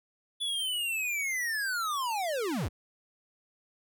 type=linear sweep; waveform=square; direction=down; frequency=3461 to 49 Hz; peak=-30 dBFS; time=0.4-2.69 s; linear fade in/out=20 ms; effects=none